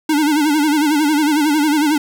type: tone with vibrato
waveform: square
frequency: 300 Hz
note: D4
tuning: 37 cents sharp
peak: -13 dBFS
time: 0.09-1.98 s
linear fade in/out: 5 ms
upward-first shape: sine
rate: 11 Hz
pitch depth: 93 cents each way
effects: 8-bit